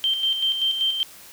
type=tone with tremolo; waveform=sine; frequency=3136 Hz; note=G7; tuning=in tune; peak=-18 dBFS; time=0.04-1.03 s; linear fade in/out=0 ms; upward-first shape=square; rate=5.2 Hz; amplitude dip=50%; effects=white hiss -45 dBFS RMS until 1.32 s